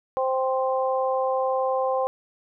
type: harmonic tone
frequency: 261.6 Hz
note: C4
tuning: in tune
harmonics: 2 / 3 / 4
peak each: -23 / -27 / -29 dBFS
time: 0.17-2.07 s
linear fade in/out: 0 ms
effects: none